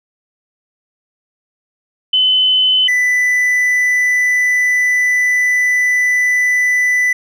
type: tone pair in turn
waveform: sine / triangle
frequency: 3031 / 1989.9 Hz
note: F#7 / B6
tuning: +41 / +13 cents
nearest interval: perfect fifth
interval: 728 cents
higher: first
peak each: -9 dBFS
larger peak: neither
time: 2.13-2.88 / 2.88-7.13 s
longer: second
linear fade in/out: 5 ms
effects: none